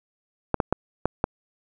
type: clicks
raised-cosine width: 1 ms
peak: -6 dBFS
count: 5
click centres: 0.543 / 0.602 / 0.726 / 1.056 / 1.241 s
effects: none